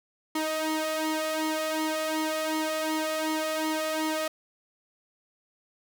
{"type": "tone with flanger", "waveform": "sawtooth", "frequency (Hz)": 313.5, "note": "D#4", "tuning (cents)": 13, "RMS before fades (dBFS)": -29, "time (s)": [0.35, 4.28], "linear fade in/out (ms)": 5, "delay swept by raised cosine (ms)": [0.95, 1.7], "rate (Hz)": 2.7, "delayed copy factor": 0.75, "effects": []}